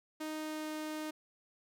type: tone with pitch glide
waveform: sawtooth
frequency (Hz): 310.4 to 308.6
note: D#4 to D#4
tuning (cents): -4 to -14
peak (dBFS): -34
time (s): 0.2-1.11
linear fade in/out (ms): 10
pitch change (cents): -10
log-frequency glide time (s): 0.35-0.69
effects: none